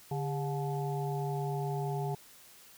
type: harmonic tone with a mistuned harmonic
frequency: 143.8 Hz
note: D3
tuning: 36 cents flat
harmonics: 1 / 3 / 5 / 6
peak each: -33 / -38 / -40 / -41 dBFS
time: 0.11-2.15 s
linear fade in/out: 5 ms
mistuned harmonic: 3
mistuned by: -110 cents
effects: white hiss -56 dBFS RMS until 2.77 s